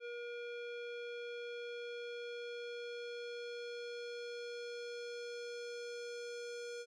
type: tone with low-pass filter sweep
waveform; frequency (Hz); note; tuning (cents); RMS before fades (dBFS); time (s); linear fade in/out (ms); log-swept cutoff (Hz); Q
square; 477.4; A#4; +41; -45; 0-6.86; 50; 2700 to 6400; 1.7
effects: none